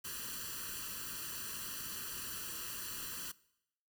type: noise with comb filter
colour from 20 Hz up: white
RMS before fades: -43 dBFS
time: 0.04-3.32 s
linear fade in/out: 10 ms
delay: 0.68 ms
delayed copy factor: +0.95
effects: noise-tail reverb RT60 0.8 s tail -21 dB re dry